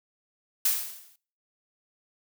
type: noise with exponential decay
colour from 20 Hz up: blue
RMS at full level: -21 dBFS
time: 0.65-1.16 s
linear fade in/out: 5 ms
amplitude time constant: 110 ms
effects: noise-tail reverb RT60 0.5 s tail -24 dB re dry